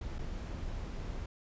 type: noise with dropouts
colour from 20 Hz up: brown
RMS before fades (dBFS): -39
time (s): 0.01-1.26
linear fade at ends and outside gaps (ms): 5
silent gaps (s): 0.185-0.189
effects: resampled to 16000 Hz